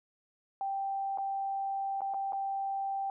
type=tone with dropouts; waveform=sine; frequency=784 Hz; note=G5; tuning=in tune; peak=-31 dBFS; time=0.61-3.1 s; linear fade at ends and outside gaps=1 ms; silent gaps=1.175-1.184 / 2.007-2.017 / 2.138-2.143 / 2.323-2.331 s; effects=none